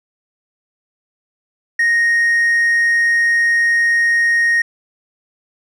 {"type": "tone with hard clipping", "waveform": "sine", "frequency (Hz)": 1864.7, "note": "A#6", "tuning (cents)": 0, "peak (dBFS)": -12, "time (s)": [1.79, 4.62], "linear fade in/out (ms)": 5, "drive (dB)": 2, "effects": []}